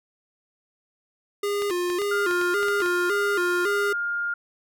square tone with vibrato, 380 Hz, F#4, 46 cents sharp, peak -24 dBFS, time 1.43-3.93 s, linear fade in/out 5 ms, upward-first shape square, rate 1.8 Hz, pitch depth 120 cents each way
clicks, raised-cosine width 0.2 ms, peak -17 dBFS, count 10, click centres 1.621 / 1.7 / 1.901 / 2.018 / 2.311 / 2.414 / 2.63 / 2.684 / 2.804 / 2.861 s
sine tone, 1410 Hz, F6, 16 cents sharp, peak -24 dBFS, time 2.11-4.34 s, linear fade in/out 5 ms
effects none

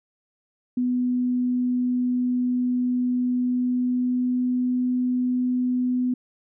sine tone with pitch glide, 248.5 to 250.1 Hz, B3 to B3, +11 to +22 cents, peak -20 dBFS, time 0.77-6.14 s, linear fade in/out 5 ms, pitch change +11 cents, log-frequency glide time 3.32-4.7 s, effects none

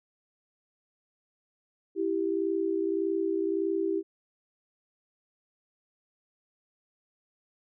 sine tone pair together, 329.6 / 391.3 Hz, E4 / G4, 0 / -3 cents, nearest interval minor third, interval 297 cents, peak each -29 / -28 dBFS, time 1.95-4.03 s, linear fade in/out 50 ms, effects none

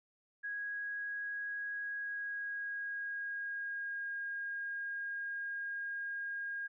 sine tone with pitch glide, 1652 to 1624.6 Hz, G#6 to G#6, -10 to -39 cents, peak -37 dBFS, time 0.43-6.68 s, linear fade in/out 20 ms, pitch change -29 cents, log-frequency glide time 1.81-4.14 s, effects none

